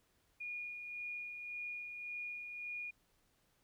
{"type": "tone with tremolo", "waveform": "sine", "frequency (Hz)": 2438, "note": "D#7", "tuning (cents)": -36, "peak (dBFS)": -40, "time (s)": [0.4, 2.91], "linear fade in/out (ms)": 10, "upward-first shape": "sine", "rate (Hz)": 1.8, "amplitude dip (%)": 40, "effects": ["pink hiss -75 dBFS RMS until 3.63 s"]}